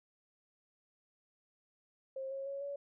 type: tone with pitch steps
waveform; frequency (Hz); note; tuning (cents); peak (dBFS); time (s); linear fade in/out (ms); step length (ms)
sine; 533 / 543.6 / 554.4 / 565.3; C5 / C#5 / C#5 / C#5; +32 / -34 / 0 / +34; -38; 2.16-2.76; 5; 150
effects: none